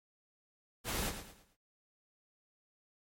pink noise with echo, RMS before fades -36 dBFS, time 0.84-1.13 s, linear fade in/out 50 ms, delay 110 ms, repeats 4, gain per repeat -9 dB, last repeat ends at 1.57 s, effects MP3 64 kbps

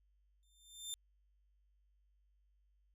20% pulse tone with exponential growth, 3579 Hz, A7, 29 cents sharp, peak -33 dBFS, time 0.43-0.94 s, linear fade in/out 0 ms, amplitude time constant 110 ms, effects added 50 Hz sine -70 dBFS peak until 2.94 s

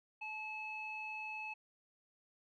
square tone with low-pass filter, 864 Hz, A5, 32 cents flat, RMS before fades -44 dBFS, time 0.21-1.54 s, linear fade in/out 10 ms, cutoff 2600 Hz, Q 5.6, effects none

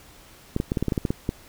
clicks, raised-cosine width 3 ms, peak -10 dBFS, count 11, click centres 0.564 / 0.601 / 0.719 / 0.772 / 0.826 / 0.883 / 0.922 / 0.978 / 1.052 / 1.105 / 1.291 s, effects pink hiss -50 dBFS RMS until 1.48 s

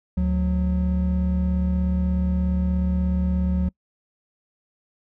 triangle tone pair together, 73.1 / 182.51 Hz, D2 / F#3, -7 / -23 cents, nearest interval octave + major third, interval 1584 cents, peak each -20 dBFS, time 0.17-3.69 s, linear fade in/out 5 ms, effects noise-tail reverb RT60 0.1 s tail -26 dB re dry

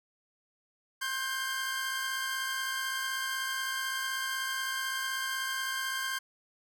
sawtooth tone cluster, 1061 / 1530 / 1586 Hz, C6 / G6 / G6, +24 / -42 / +20 cents, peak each -34 / -37 / -30 dBFS, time 1.01-6.19 s, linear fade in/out 10 ms, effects none

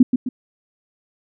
sine tone with echo, 252 Hz, B3, 35 cents sharp, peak -6 dBFS, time 0-0.03 s, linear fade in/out 5 ms, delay 130 ms, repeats 2, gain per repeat -7 dB, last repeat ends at 0.29 s, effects none

